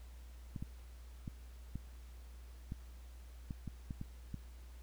clicks, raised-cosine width 5 ms, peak -29 dBFS, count 10, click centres 0.562 / 0.625 / 1.278 / 1.756 / 2.721 / 3.508 / 3.677 / 3.908 / 4.014 / 4.343 s, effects added 60 Hz sine -50 dBFS peak until 4.82 s + pink hiss -65 dBFS RMS until 4.82 s

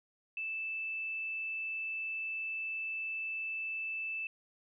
sine tone, 2637 Hz, E7, in tune, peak -35 dBFS, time 0.37-4.27 s, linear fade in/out 2 ms, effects none

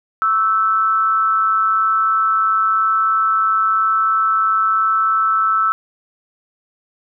sine tone with amplitude modulation, 1318.5 Hz, E6, in tune, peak -10 dBFS, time 0.22-5.72 s, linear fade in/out 0 ms, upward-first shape sine, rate 199 Hz, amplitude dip 60%, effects none

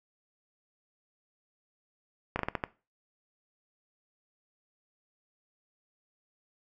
slowing click train, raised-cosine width 0.5 ms, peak -14 dBFS, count 6, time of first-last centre 2.36-2.638 s, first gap 32 ms, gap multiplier 1.28, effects noise-tail reverb RT60 0.3 s tail -19 dB re dry

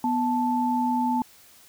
sine tone pair together, 246.4 / 877.3 Hz, B3 / A5, -4 / -5 cents, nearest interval octave + minor seventh, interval 2199 cents, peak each -24 dBFS, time 0.04-1.22 s, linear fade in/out 2 ms, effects white hiss -53 dBFS RMS until 1.68 s

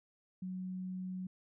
sine tone, 185 Hz, F#3, in tune, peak -38 dBFS, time 0.42-1.27 s, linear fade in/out 5 ms, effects none

